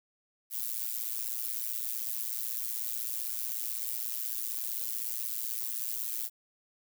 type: noise with amplitude modulation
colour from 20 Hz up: violet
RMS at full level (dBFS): -31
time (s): 0.5-6.3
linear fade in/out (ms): 50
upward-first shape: sine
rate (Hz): 116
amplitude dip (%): 95
effects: none